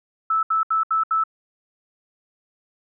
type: tone bursts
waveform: sine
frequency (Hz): 1312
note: E6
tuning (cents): -9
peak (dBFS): -17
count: 5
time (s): 0.3-1.238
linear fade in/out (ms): 5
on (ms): 130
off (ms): 72
effects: none